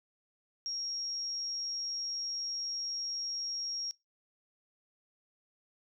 sine tone, 5588 Hz, F8, in tune, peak -34 dBFS, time 0.66-3.91 s, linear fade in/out 0 ms, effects noise-tail reverb RT60 0.2 s tail -23 dB re dry

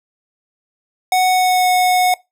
square tone with pitch glide, 740 to 731.1 Hz, F#5 to F#5, 0 to -21 cents, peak -12 dBFS, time 1.12-2.14 s, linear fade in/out 2 ms, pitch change -21 cents, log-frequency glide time 1.31-1.69 s, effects noise-tail reverb RT60 0.2 s tail -21 dB re dry

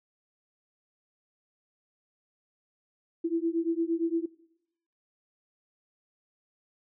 sine beating tone pair, 328.4 / 337.1 Hz, E4 / E4, -6 / +39 cents, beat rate 8.7 Hz, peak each -29 dBFS, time 3.24-4.26 s, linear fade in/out 10 ms, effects noise-tail reverb RT60 0.8 s tail -21 dB re dry

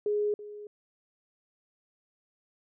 sine tone with echo, 416.5 Hz, G#4, 5 cents sharp, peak -25 dBFS, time 0.06-0.34 s, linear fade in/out 2 ms, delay 330 ms, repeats 1, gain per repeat -15 dB, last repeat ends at 0.67 s, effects none

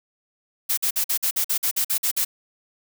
blue noise bursts, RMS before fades -22 dBFS, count 12, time 0.69-2.249 s, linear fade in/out 10 ms, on 85 ms, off 49 ms, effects none

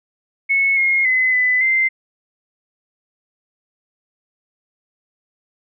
sine tone with pitch steps, 2198 / 2148 / 2031 / 2003 / 2081 Hz, C#7 / C7 / B6 / B6 / C7, -15 / +45 / +48 / +24 / -10 cents, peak -13 dBFS, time 0.49-1.89 s, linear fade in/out 20 ms, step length 280 ms, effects none

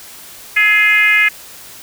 sine tone with frequency modulation, 2093 Hz, C7, in tune, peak -8 dBFS, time 0.56-1.29 s, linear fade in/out 10 ms, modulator 402 Hz, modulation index 1.1, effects white hiss -36 dBFS RMS until 1.82 s

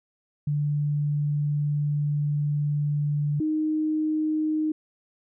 sine tone pair in turn, 146.83 / 309.9 Hz, D3 / D#4, 0 / -7 cents, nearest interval octave + minor second, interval 1293 cents, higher second, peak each -22 dBFS, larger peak neither, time 0.47-3.4 / 3.4-4.72 s, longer first, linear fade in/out 5 ms, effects none

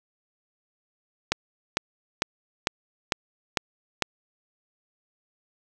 click train, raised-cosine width 0.2 ms, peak -4 dBFS, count 7, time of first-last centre 1.32-4.023 s, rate 2.22 Hz, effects 7-bit

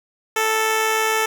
10% pulse tone with amplitude modulation, 440.2 Hz, A4, 1 cent sharp, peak -8 dBFS, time 0.36-1.26 s, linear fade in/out 5 ms, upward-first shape sine, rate 107 Hz, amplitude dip 30%, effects none

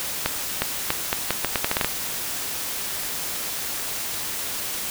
accelerating click train, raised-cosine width 0.3 ms, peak -4 dBFS, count 12, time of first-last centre 0.26-1.846 s, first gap 360 ms, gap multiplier 0.79, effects white hiss -29 dBFS RMS until 4.9 s

